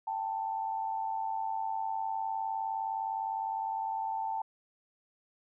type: tone pair together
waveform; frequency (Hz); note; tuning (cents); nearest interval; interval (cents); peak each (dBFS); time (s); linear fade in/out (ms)
sine; 785 / 884.7; G5 / A5; +2 / +9; major second; 207; -36 / -33; 0.07-4.42; 5
effects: none